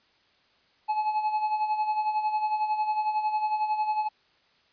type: tone with tremolo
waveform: triangle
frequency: 855 Hz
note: A5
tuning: 50 cents flat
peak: -20 dBFS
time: 0.88-4.09 s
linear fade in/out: 20 ms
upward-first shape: sine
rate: 11 Hz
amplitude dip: 60%
effects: white hiss -64 dBFS RMS until 4.72 s + resampled to 11025 Hz